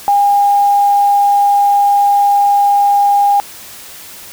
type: tone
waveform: sine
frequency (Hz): 810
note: G#5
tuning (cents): -43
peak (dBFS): -7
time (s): 0.08-3.4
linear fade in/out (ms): 0
effects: white hiss -33 dBFS RMS until 4.32 s